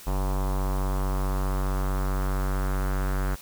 square tone with low-pass filter sweep, 47.66 Hz, G1, 48 cents flat, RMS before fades -26 dBFS, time 0.06-3.36 s, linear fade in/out 20 ms, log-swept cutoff 990 to 1500 Hz, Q 2.6, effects white hiss -46 dBFS RMS until 3.41 s

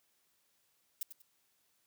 violet noise with echo, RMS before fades -37 dBFS, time 1.01-1.03 s, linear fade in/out 2 ms, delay 95 ms, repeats 2, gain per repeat -11 dB, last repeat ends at 1.22 s, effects white hiss -75 dBFS RMS until 1.86 s + high-pass 60 Hz 12 dB/octave

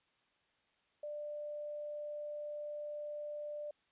sine tone, 593 Hz, D5, 17 cents sharp, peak -40 dBFS, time 1.03-3.71 s, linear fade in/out 5 ms, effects white hiss -75 dBFS RMS until 3.91 s + resampled to 8000 Hz

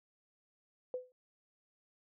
sine tone with exponential decay, 504 Hz, B4, 35 cents sharp, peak -32 dBFS, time 0.94-1.12 s, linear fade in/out 1 ms, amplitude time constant 39 ms, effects none

